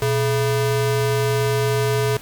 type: ring-modulated tone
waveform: square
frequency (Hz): 273.7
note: C#4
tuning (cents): -22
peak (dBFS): -15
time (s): 0.02-2.17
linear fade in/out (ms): 2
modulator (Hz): 152
effects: pink hiss -40 dBFS RMS until 2.21 s